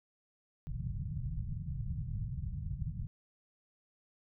white low-pass noise, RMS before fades -38 dBFS, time 0.67-3.07 s, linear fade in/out 0 ms, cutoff 160 Hz, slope 48 dB/octave, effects none

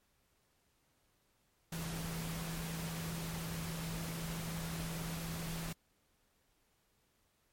sine tone in noise, 164.81 Hz, E3, in tune, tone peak -40 dBFS, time 1.72-5.73 s, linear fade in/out 5 ms, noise pink, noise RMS -44 dBFS, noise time 1.72-5.73 s, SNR +1 dB, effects pink hiss -75 dBFS RMS until 7.52 s + MP3 64 kbps

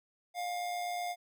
square tone with amplitude modulation, 708 Hz, F5, 23 cents sharp, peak -33 dBFS, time 0.34-1.16 s, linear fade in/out 50 ms, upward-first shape sine, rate 108 Hz, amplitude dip 40%, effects none

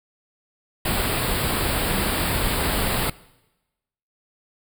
pink band-stop noise, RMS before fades -23 dBFS, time 0.85-3.1 s, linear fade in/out 5 ms, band 4900 to 7800 Hz, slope 96 dB/octave, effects noise-tail reverb RT60 1.0 s tail -21 dB re dry

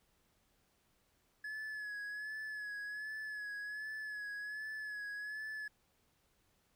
triangle tone with vibrato, 1701 Hz, G#6, 41 cents sharp, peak -39 dBFS, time 1.44-5.68 s, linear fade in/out 5 ms, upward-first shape sine, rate 1.3 Hz, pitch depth 39 cents each way, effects pink hiss -75 dBFS RMS until 6.75 s

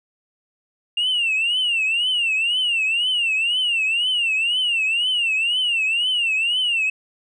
sine tone with vibrato, 2788 Hz, F7, 4 cents flat, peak -16 dBFS, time 0.97-6.9 s, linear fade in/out 5 ms, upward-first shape triangle, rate 2 Hz, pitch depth 180 cents each way, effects tanh soft clip ceiling -15 dBFS

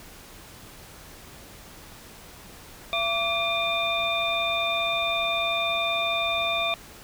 sine tone cluster, 675 / 1156 / 2409 / 3595 Hz, E5 / D6 / D7 / A7, +41 / -28 / +43 / +36 cents, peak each -28 / -31 / -28 / -28 dBFS, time 2.93-6.74 s, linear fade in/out 0 ms, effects pink hiss -46 dBFS RMS until 7.03 s

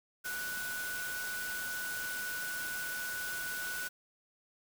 sine tone in noise, 1480 Hz, F#6, in tune, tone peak -37 dBFS, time 0.24-3.89 s, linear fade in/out 20 ms, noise white, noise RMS -42 dBFS, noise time 0.24-3.89 s, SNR +2 dB, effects none

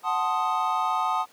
triangle chord, F# diminished seventh, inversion none, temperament equal, 740 / 880 / 1046.5 / 1244.5 Hz, F#5 / A5 / C6 / Eb6, 0 / 0 / 0 / 0 cents, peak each -27 / -26 / -29 / -25 dBFS, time 0.03-1.26 s, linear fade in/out 50 ms, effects pink hiss -55 dBFS RMS until 1.32 s + high-pass 300 Hz 12 dB/octave

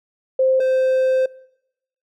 sine / triangle tone pair in turn, 523.3 / 520.3 Hz, C5 / C5, 0 / -10 cents, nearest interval unison, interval 10 cents, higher first, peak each -13 dBFS, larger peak neither, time 0.39-0.6 / 0.6-1.26 s, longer second, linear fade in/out 5 ms, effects noise-tail reverb RT60 0.8 s tail -22 dB re dry

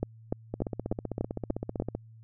two click trains, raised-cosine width 2 ms, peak -19 / -15 dBFS, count 23 / 7, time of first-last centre 0.54-1.95 / 0.03-1.8 s, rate 15.6 / 3.39 Hz, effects added 112 Hz sine -49 dBFS peak until 2.23 s

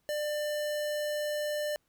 square tone, 596 Hz, D5, 25 cents sharp, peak -31 dBFS, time 0.09-1.76 s, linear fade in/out 0 ms, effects pink hiss -75 dBFS RMS until 1.88 s

